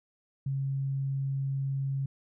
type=tone; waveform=sine; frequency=136.4 Hz; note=C#3; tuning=28 cents flat; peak=-28 dBFS; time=0.46-2.06 s; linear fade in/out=5 ms; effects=none